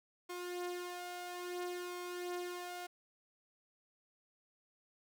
sawtooth tone with flanger, 355.9 Hz, F4, 33 cents sharp, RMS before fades -43 dBFS, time 0.29-2.87 s, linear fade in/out 10 ms, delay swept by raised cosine 1.9 to 4.3 ms, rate 0.59 Hz, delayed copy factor +0.55, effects none

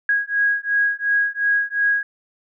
sine beating tone pair, 1647 / 1649.8 Hz, G#6 / G#6, -15 / -12 cents, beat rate 2.8 Hz, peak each -20 dBFS, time 0.09-2.03 s, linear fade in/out 2 ms, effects none

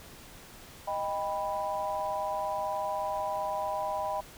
sine chord, Eb augmented, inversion none, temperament equal with one note detuned, 622.3 / 793.1 / 987.8 Hz, Eb5 / G5 / B5, 0 / +20 / 0 cents, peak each -34 dBFS, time 0.87-4.21 s, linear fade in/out 10 ms, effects pink hiss -50 dBFS RMS until 4.37 s

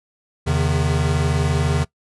square tone cluster, 81.3 / 133.4 / 153.4 Hz, E2 / C3 / D#3, -23 / +34 / -24 cents, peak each -22 dBFS, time 0.46-1.85 s, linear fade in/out 20 ms, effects noise-tail reverb RT60 0.1 s tail -20 dB re dry + resampled to 24000 Hz

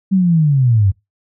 sine linear sweep, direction down, 195.7 to 91.3 Hz, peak -9 dBFS, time 0.11-0.92 s, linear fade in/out 20 ms, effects noise-tail reverb RT60 0.2 s tail -22 dB re dry

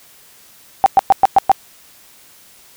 sine tone bursts, 778 Hz, G5, 13 cents flat, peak -4 dBFS, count 6, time 0.84-1.516 s, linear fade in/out 0 ms, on 21 ms, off 110 ms, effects white hiss -46 dBFS RMS until 2.76 s

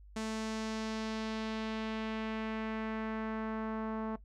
sawtooth tone with low-pass filter sweep, 220 Hz, A3, in tune, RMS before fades -37 dBFS, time 0.16-4.16 s, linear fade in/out 5 ms, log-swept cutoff 7800 to 1100 Hz, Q 1.3, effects noise-tail reverb RT60 0.1 s tail -17 dB re dry + added 50 Hz sine -52 dBFS peak until 4.24 s

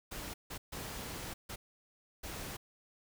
pink noise bursts at uneven times, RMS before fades -43 dBFS, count 5, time 0.11-0.34 / 0.5-0.58 / 0.72-1.34 / 1.49-1.56 / 2.23-2.57 s, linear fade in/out 10 ms, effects none

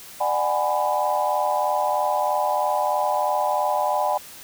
sine chord, G# half-diminished seventh, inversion second, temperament just, 598 / 747.5 / 830.6 / 996.7 Hz, D5 / F#5 / G#5 / B5, +31 / +17 / 0 / +16 cents, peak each -25 / -25 / -24 / -26 dBFS, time 0.2-4.18 s, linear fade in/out 10 ms, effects white hiss -42 dBFS RMS until 4.43 s

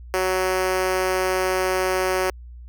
5% pulse tone with high-pass filter, 186 Hz, F#3, 9 cents sharp, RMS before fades -22 dBFS, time 0.14-2.3 s, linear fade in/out 0 ms, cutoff 420 Hz, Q 4.7, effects added 60 Hz sine -37 dBFS peak until 2.68 s

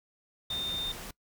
sine tone in noise, 3630 Hz, A#7, 47 cents flat, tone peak -31 dBFS, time 0.5-0.92 s, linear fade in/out 5 ms, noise pink, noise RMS -42 dBFS, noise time 0.5-1.11 s, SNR +8 dB, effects noise-tail reverb RT60 0.1 s tail -22 dB re dry

